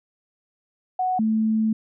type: tone pair in turn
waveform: sine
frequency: 740 / 219.5 Hz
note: F#5 / A3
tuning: 0 / -4 cents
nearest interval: octave + major sixth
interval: 2104 cents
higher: first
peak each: -20 / -18 dBFS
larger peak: second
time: 0.99-1.19 / 1.19-1.73 s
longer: second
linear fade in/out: 5 ms
effects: none